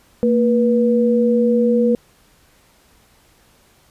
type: tone pair together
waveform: sine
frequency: 228.9 / 485 Hz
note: A#3 / B4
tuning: -31 / -31 cents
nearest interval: octave + minor second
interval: 1300 cents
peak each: -15 dBFS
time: 0.23-1.95 s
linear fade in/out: 0 ms
effects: pink hiss -54 dBFS RMS until 3.9 s + resampled to 32000 Hz